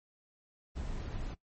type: noise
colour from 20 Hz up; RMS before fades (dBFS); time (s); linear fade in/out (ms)
brown; -38; 0.75-1.35; 20
effects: noise-tail reverb RT60 0.1 s tail -18 dB re dry + MP3 32 kbps